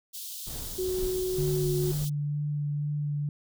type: high-pass noise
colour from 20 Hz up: white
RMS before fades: -39 dBFS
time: 0.13-2.1 s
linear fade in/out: 20 ms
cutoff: 3100 Hz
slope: 48 dB/octave
type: noise with tremolo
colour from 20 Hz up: brown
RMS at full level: -37 dBFS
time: 0.46-2.06 s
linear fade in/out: 20 ms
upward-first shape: triangle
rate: 2.2 Hz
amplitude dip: 55%
type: tone with pitch glide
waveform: sine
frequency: 370 to 363.6 Hz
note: F#4 to F#4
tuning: 0 to -30 cents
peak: -27 dBFS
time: 0.78-1.92 s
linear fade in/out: 10 ms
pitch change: -30 cents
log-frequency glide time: 1.59-1.66 s
type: tone with vibrato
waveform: sine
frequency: 146.83 Hz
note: D3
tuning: in tune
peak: -27 dBFS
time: 1.38-3.29 s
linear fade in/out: 2 ms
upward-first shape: sine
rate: 2.1 Hz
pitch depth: 11 cents each way
effects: none